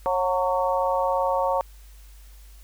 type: harmonic tone with a mistuned harmonic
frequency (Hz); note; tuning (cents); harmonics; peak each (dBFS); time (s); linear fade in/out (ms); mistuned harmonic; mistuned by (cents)
182.3; F#3; -25; 3 / 4 / 5 / 6; -24 / -28 / -25 / -29; 0.06-1.61; 0; 6; +40
effects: added 50 Hz sine -44 dBFS peak until 2.63 s + white hiss -56 dBFS RMS until 2.63 s